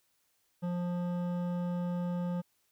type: tone with hard clipping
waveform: sine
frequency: 176.2 Hz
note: F3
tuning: 16 cents sharp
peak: -33 dBFS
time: 0.62-2.42 s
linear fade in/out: 20 ms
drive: 12 dB
effects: white hiss -74 dBFS RMS until 2.71 s